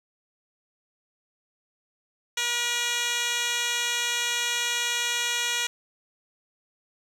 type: tone with band-pass filter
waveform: 10% pulse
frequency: 479.4 Hz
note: A#4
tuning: 48 cents sharp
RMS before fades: -27 dBFS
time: 2.37-5.67 s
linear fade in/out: 5 ms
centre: 4700 Hz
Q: 1.4
effects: none